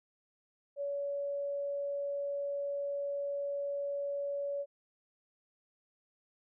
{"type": "tone", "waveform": "sine", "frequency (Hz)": 566, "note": "C#5", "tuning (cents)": 36, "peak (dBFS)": -33, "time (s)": [0.76, 4.66], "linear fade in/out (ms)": 50, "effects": []}